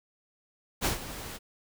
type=noise with ADSR envelope; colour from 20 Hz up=pink; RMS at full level=-26 dBFS; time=0.81-1.39 s; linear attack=42 ms; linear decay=120 ms; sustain=-14 dB; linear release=37 ms; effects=none